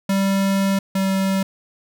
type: tone pair in turn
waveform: square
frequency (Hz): 195.3 / 192.72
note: G3 / G3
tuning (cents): -6 / -29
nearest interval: unison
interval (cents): 23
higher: first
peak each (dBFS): -17 / -18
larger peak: first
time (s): 0.09-0.79 / 0.95-1.43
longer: first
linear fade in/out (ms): 5
effects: none